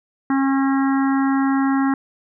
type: harmonic tone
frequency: 271.3 Hz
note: C#4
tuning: 37 cents flat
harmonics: 1 / 3 / 4 / 5 / 6 / 7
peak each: -16 / -26 / -28 / -30 / -32 / -33 dBFS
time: 0.3-1.94 s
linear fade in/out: 2 ms
effects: none

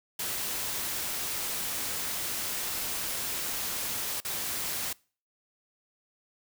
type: noise with dropouts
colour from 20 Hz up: white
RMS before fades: -33 dBFS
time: 0.19-4.93 s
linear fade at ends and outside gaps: 5 ms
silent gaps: 4.204-4.248 s
effects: noise-tail reverb RT60 0.4 s tail -24 dB re dry

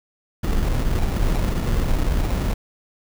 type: noise with sample-and-hold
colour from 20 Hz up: brown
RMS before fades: -20 dBFS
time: 0.43-2.54 s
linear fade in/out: 10 ms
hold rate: 1575 Hz
effects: none

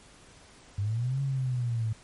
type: linear two-way sweep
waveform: sine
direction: up then down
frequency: 97 to 139 to 108.9 Hz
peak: -26 dBFS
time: 0.78-1.93 s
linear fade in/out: 5 ms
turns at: 1.21 s
effects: pink hiss -54 dBFS RMS until 2.03 s + MP3 48 kbps

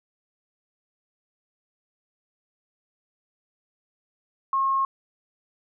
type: tone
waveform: sine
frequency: 1080 Hz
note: C#6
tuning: 45 cents flat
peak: -20 dBFS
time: 4.53-4.85 s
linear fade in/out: 2 ms
effects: none

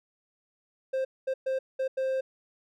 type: tone bursts at uneven times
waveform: triangle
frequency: 527 Hz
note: C5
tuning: 12 cents sharp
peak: -24 dBFS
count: 5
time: 0.93-1.05 / 1.27-1.34 / 1.46-1.59 / 1.79-1.88 / 1.97-2.21 s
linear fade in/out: 10 ms
effects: none

